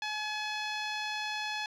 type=tone; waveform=10% pulse; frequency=850 Hz; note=G#5; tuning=40 cents sharp; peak=-24 dBFS; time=0.02-1.66 s; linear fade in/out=2 ms; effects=low-pass 5000 Hz 12 dB/octave